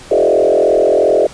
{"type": "tone with frequency modulation", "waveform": "sine", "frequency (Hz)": 513, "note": "C5", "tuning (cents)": -34, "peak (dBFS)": -8, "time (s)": [0.11, 1.27], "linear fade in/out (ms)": 5, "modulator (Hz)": 42.7, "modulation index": 3.4, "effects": ["pink hiss -36 dBFS RMS until 1.33 s", "resampled to 22050 Hz"]}